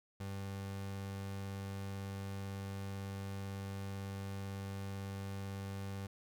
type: tone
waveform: 30% pulse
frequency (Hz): 98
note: G2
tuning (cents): 0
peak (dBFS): -38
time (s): 0.2-6.07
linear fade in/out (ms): 5
effects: none